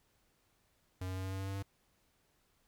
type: tone with pitch steps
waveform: square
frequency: 92.5 / 93.3 / 94.12 / 94.94 / 95.76 / 96.6 / 97.44 / 98.28 Hz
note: F#2 / F#2 / F#2 / F#2 / G2 / G2 / G2 / G2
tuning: 0 / +15 / +30 / +45 / -40 / -25 / -10 / +5 cents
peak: -38 dBFS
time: 1.01-1.626 s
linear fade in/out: 5 ms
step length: 77 ms
effects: pink hiss -74 dBFS RMS until 2.67 s